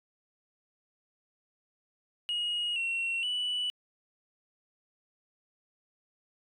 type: tone with pitch steps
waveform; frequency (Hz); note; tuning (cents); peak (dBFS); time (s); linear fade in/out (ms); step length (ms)
sine; 2884 / 2726 / 2962; F#7 / F7 / F#7; -45 / -43 / +1; -27; 2.29-3.7; 0; 470
effects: tanh soft clip ceiling -27 dBFS